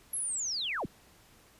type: linear sweep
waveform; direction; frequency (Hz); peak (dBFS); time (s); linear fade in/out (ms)
sine; down; 11370 to 59.1; -31; 0.13-0.86; 5
effects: pink hiss -60 dBFS RMS until 1.59 s + resampled to 32000 Hz